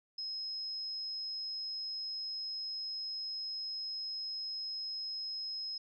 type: tone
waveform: sine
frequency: 5130 Hz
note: E8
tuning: 48 cents flat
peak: -37 dBFS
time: 0.18-5.78 s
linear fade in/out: 5 ms
effects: none